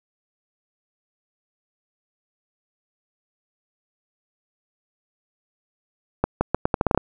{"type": "accelerating click train", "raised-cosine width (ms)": 1, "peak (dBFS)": -4, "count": 10, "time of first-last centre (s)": [6.24, 6.976], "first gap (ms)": 170, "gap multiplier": 0.8, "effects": []}